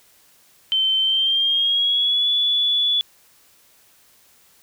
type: tone with pitch glide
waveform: sine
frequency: 3093 to 3432 Hz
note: G7 to A7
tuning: -24 to -44 cents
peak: -16 dBFS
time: 0.72-3.01 s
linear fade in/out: 0 ms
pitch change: +180 cents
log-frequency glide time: 1-2.29 s
effects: white hiss -55 dBFS RMS until 4.62 s